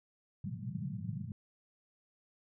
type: band-pass noise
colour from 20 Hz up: pink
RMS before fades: -40 dBFS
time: 0.44-1.32 s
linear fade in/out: 2 ms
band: 100 to 210 Hz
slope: 96 dB/octave
effects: none